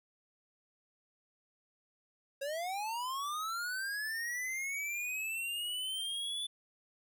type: linear sweep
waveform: square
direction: up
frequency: 538 to 3491 Hz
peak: -36 dBFS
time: 2.41-6.47 s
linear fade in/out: 10 ms
effects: none